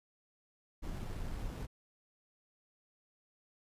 brown noise with sample-and-hold, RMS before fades -40 dBFS, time 0.82-1.67 s, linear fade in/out 20 ms, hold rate 6300 Hz, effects resampled to 32000 Hz

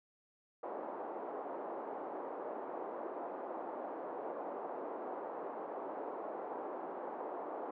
white band-pass noise, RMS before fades -43 dBFS, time 0.63-7.71 s, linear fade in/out 5 ms, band 310 to 880 Hz, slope 24 dB/octave, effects none

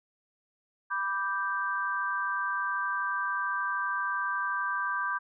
sine chord, G major, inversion first, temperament equal, 987.8 / 1174.7 / 1568 Hz, B5 / D6 / G6, 0 / 0 / 0 cents, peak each -35 / -32 / -31 dBFS, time 0.9-5.19 s, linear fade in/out 20 ms, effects none

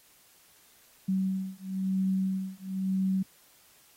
sine beating tone pair, 189.6 / 190.6 Hz, F#3 / G3, +43 / -48 cents, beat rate 1 Hz, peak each -30 dBFS, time 1.08-3.23 s, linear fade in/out 10 ms, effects white hiss -60 dBFS RMS until 3.96 s + AAC 48 kbps

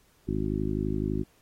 harmonic tone, 51.91 Hz, G#1, in tune, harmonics 1 / 2 / 3 / 4 / 5 / 6 / 7, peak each -34 / -34 / -34 / -34 / -34 / -34 / -34 dBFS, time 0.27-1.24 s, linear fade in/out 20 ms, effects pink hiss -64 dBFS RMS until 1.41 s + AAC 48 kbps

